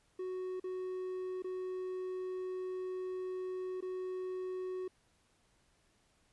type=tone with dropouts; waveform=triangle; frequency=370 Hz; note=F#4; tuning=in tune; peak=-35 dBFS; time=0.19-4.88 s; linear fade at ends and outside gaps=5 ms; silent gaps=0.599-0.64 / 1.423-1.443 / 3.807-3.824 s; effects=pink hiss -72 dBFS RMS until 6.32 s + resampled to 24000 Hz